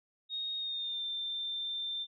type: tone with pitch glide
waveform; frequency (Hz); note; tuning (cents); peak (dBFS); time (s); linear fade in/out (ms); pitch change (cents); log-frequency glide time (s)
sine; 3729 to 3577; A#7 to A7; 0 to +28; -34; 0.29-2.07; 50; -72; 0.58-1.03
effects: none